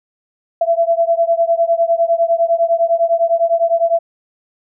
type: beating tone pair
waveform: sine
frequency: 667 / 676.9 Hz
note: E5 / E5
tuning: +20 / +46 cents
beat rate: 9.9 Hz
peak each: -14 / -15 dBFS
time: 0.61-3.99 s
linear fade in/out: 5 ms
effects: none